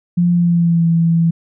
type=tone with pitch glide; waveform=sine; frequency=174.61 to 166.44 Hz; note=F3 to E3; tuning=0 to +17 cents; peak=-10 dBFS; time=0.17-1.31 s; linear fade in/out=10 ms; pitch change=-83 cents; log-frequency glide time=0.32-0.87 s; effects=none